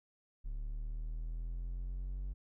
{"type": "linear sweep", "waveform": "triangle", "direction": "up", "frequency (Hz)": [35.42, 47.49], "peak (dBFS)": -35, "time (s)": [0.44, 2.34], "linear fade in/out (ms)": 20, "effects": []}